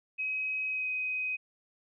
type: tone with pitch glide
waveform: sine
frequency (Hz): 2538 to 2515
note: D#7 to D#7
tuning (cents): +34 to +18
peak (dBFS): -30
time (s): 0.18-1.37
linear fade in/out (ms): 20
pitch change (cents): -16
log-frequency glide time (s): 0.68-0.89
effects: none